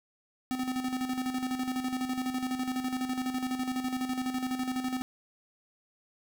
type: tone with tremolo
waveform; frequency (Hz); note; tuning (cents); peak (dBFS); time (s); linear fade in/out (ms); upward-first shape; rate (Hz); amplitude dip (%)
square; 255.9; C4; -38; -29; 0.51-5.02; 0; square; 12; 55
effects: none